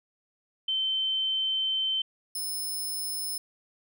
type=tone pair in turn; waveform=sine / 10% pulse; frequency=3090 / 5224 Hz; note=G7 / E8; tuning=-26 / -17 cents; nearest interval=major sixth; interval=909 cents; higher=second; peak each=-25 dBFS; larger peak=neither; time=0.68-2.02 / 2.35-3.38 s; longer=first; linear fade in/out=5 ms; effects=none